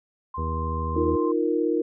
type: tone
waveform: sine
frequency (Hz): 1046.5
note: C6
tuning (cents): 0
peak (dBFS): -30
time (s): 0.34-1.32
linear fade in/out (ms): 5
type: harmonic tone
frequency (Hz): 80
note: D#2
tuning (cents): +49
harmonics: 1 / 2 / 3 / 4 / 5 / 6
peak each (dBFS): -27 / -35 / -37 / -42 / -40 / -36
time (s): 0.37-1.17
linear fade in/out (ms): 20
type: chord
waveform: sine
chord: Eb suspended second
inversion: none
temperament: equal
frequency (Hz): 311.1 / 349.2 / 466.2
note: Eb4 / F4 / Bb4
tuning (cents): 0 / 0 / 0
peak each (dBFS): -25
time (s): 0.96-1.82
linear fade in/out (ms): 5
effects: none